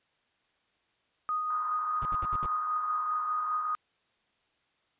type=tone with tremolo; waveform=sine; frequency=1242 Hz; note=D#6; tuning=3 cents flat; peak=-27 dBFS; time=1.29-3.75 s; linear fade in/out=0 ms; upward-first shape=sine; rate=5 Hz; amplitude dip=30%
type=band-pass noise; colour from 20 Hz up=white; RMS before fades=-43 dBFS; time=1.5-3.74 s; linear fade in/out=2 ms; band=1000 to 1300 Hz; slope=48 dB/octave
type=noise bursts; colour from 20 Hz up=brown; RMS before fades=-36 dBFS; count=5; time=2.02-2.458 s; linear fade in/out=0 ms; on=30 ms; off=72 ms
effects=white hiss -72 dBFS RMS until 4.99 s + resampled to 8000 Hz